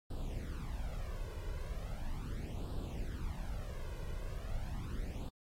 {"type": "noise with flanger", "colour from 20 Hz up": "brown", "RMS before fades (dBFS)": -40, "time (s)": [0.1, 5.29], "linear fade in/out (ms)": 5, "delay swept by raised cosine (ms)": [0.23, 2.03], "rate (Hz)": 0.38, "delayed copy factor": 0.75, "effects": ["AAC 48 kbps"]}